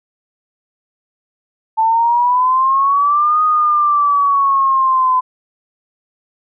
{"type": "exponential two-way sweep", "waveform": "sine", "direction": "up then down", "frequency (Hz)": [881, 1244.5, 1013], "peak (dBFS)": -10, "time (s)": [1.77, 5.21], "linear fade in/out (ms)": 20, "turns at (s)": 3.43, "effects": []}